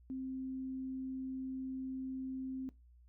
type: tone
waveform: sine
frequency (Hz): 262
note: C4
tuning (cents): +2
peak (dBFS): -38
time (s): 0.1-2.69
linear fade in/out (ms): 0
effects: noise-tail reverb RT60 0.2 s tail -19 dB re dry + added 60 Hz sine -59 dBFS peak until 3.08 s